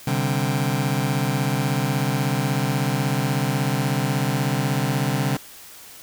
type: chord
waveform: sawtooth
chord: C suspended second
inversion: none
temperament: just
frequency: 130.81 / 147.16 / 196.22 Hz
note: C3 / D3 / G3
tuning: 0 / +4 / +2 cents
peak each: -19 / -20 / -23 dBFS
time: 0.07-5.37 s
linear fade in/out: 5 ms
effects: white hiss -43 dBFS RMS until 6.02 s